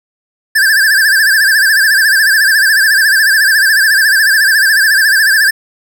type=tone with vibrato; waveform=square; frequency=1661.2 Hz; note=G#6; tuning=in tune; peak=-7 dBFS; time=0.55-5.51 s; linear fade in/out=10 ms; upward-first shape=sine; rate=14 Hz; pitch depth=120 cents each way; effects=none